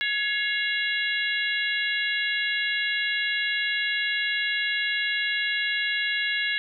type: harmonic tone with a mistuned harmonic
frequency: 560 Hz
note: C#5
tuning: 18 cents sharp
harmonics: 3 / 4 / 5 / 6 / 7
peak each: -27 / -29 / -31 / -33 / -34 dBFS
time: 0.01-6.58 s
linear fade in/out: 0 ms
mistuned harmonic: 4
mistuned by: -63 cents
effects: none